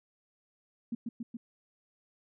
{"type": "tone with echo", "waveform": "sine", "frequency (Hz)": 233.1, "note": "A#3", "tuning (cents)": 0, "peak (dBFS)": -31, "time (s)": [0.92, 0.95], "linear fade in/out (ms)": 5, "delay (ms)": 140, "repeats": 3, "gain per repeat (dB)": -2, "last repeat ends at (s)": 1.37, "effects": []}